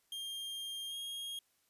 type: tone with pitch glide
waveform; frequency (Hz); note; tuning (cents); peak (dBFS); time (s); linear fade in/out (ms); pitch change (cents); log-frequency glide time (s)
45% pulse; 3206 to 3260; G7 to G#7; +38 to -33; -40; 0.12-1.39; 2; +29; 0.88-0.95
effects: white hiss -75 dBFS RMS until 1.69 s + resampled to 32000 Hz